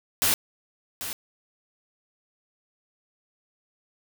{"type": "noise with echo", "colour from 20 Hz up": "white", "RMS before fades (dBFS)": -22, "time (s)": [0.22, 0.34], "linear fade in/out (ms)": 0, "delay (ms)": 790, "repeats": 1, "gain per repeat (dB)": -11, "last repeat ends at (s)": 1.13, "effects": []}